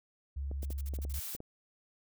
sine tone with pitch glide, 69.3 to 69.78 Hz, C#2 to C#2, 0 to +12 cents, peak -34 dBFS, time 0.36-1.2 s, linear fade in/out 10 ms, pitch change +12 cents, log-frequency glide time 0.72-1.04 s
clicks, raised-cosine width 2 ms, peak -31 dBFS, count 8, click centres 0.514 / 0.631 / 0.705 / 0.937 / 0.988 / 1.051 / 1.35 / 1.404 s
blue noise bursts, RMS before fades -49 dBFS, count 10, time 0.62-1.365 s, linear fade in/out 5 ms, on 34 ms, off 45 ms
blue noise, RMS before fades -41 dBFS, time 1.14-1.36 s, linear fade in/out 0 ms
effects none

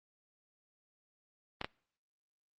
clicks, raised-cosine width 0.3 ms, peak -19 dBFS, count 2, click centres 1.614 / 1.645 s, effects noise-tail reverb RT60 0.6 s tail -26 dB re dry + Opus 24 kbps

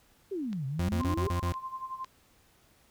sine exponential two-way sweep, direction down then up, 415.3 to 129.1 to 415.3 Hz, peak -31 dBFS, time 0.31-1.29 s, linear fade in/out 10 ms, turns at 0.66 s
click train, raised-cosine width 0.2 ms, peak -29 dBFS, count 4, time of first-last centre 0.53-2.045 s, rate 1.98 Hz
40% pulse tone bursts, 87.5 Hz, F2, 4 cents sharp, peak -27 dBFS, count 6, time 0.79-1.525 s, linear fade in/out 5 ms, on 100 ms, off 27 ms
sine tone with tremolo, 1046.5 Hz, C6, in tune, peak -33 dBFS, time 1-2.05 s, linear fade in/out 5 ms, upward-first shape sine, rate 11 Hz, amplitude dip 75%
effects pink hiss -64 dBFS RMS until 2.9 s

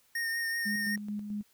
square tone with vibrato, 1840 Hz, A#6, 23 cents flat, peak -31 dBFS, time 0.15-0.96 s, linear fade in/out 5 ms, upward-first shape triangle, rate 5.3 Hz, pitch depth 24 cents each way
sine tone with tremolo, 207.7 Hz, G#3, in tune, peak -32 dBFS, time 0.65-1.43 s, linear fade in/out 20 ms, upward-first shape square, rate 4.6 Hz, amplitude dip 45%
effects white hiss -67 dBFS RMS until 1.53 s

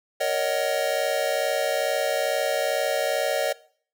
square chord, D# minor seventh, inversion second, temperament just, 466.7 / 560 / 622.3 / 746.7 Hz, A#4 / C#5 / D#5 / F#5, +2 / +18 / 0 / +16 cents, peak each -32 / -27 / -27 / -31 dBFS, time 0.2-3.53 s, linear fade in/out 10 ms, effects noise-tail reverb RT60 0.5 s tail -20 dB re dry

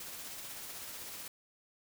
white noise with tremolo, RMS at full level -44 dBFS, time 0-1.28 s, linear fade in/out 2 ms, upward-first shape sine, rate 16 Hz, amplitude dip 25%, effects none

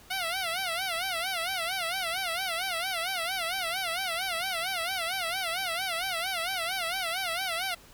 10% pulse tone with vibrato, 713 Hz, F5, 36 cents sharp, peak -21 dBFS, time 0.1-7.75 s, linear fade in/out 10 ms, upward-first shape sine, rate 4.4 Hz, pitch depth 150 cents each way, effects pink hiss -54 dBFS RMS until 7.93 s

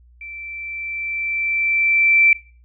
sine tone with level ramp, 2337 Hz, D7, 9 cents flat, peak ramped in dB -32 to -9 dBFS, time 0.21-2.33 s, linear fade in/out 2 ms, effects noise-tail reverb RT60 0.4 s tail -21 dB re dry + added 60 Hz sine -47 dBFS peak until 2.64 s

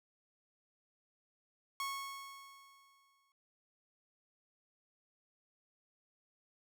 sawtooth tone with exponential decay, 1100 Hz, C#6, 14 cents flat, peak -32 dBFS, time 1.8-3.32 s, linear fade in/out 1 ms, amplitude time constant 330 ms, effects none

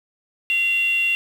sine tone with frequency modulation, 2751 Hz, F7, 27 cents flat, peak -16 dBFS, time 0.5-1.15 s, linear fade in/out 0 ms, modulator 701 Hz, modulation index 0.29, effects tanh soft clip ceiling -13 dBFS + 7-bit

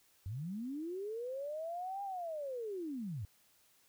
sine linear two-way sweep, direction up then down, 87.31 to 809 to 87.31 Hz, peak -38 dBFS, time 0.26-3.25 s, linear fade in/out 0 ms, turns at 2.03 s, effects white hiss -69 dBFS RMS until 3.88 s

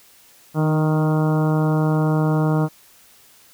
harmonic tone with a mistuned harmonic, 155.56 Hz, D#3, in tune, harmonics 1 / 2 / 3 / 4 / 5 / 6 / 7 / 8 / 9, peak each -17 / -23 / -27 / -29 / -31 / -33 / -34 / -35 / -36 dBFS, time 0.54-2.69 s, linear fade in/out 50 ms, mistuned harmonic 2, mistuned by -17 cents, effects white hiss -51 dBFS RMS until 3.53 s

